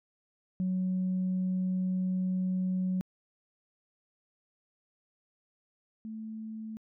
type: tone pair in turn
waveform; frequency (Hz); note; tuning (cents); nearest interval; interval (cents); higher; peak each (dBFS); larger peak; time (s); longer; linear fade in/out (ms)
sine; 185 / 219.6; F#3 / A3; 0 / -3; minor third; 297; second; -26 / -37; first; 0.6-3.01 / 6.05-6.77; first; 0
effects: tanh soft clip ceiling -24 dBFS